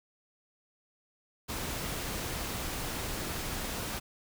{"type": "noise", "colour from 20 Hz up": "pink", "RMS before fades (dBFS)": -36, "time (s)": [1.48, 4], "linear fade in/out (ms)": 20, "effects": []}